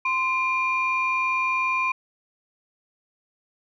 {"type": "tone pair together", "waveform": "sine", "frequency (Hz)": [1037.4, 2400], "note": ["C6", "D7"], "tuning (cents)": [-15, 37], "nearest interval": "octave + minor third", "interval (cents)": 1452, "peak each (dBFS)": -23, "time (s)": [0.05, 1.92], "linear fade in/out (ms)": 5, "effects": ["tanh soft clip ceiling -14 dBFS"]}